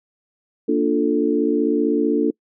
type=chord; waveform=sine; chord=Bb major seventh; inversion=none; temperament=equal; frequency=233.1 / 293.7 / 349.2 / 440 Hz; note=Bb3 / D4 / F4 / A4; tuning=0 / 0 / 0 / 0 cents; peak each=-23 / -19 / -23 / -21 dBFS; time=0.68-2.31 s; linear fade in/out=10 ms; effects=noise-tail reverb RT60 0.1 s tail -26 dB re dry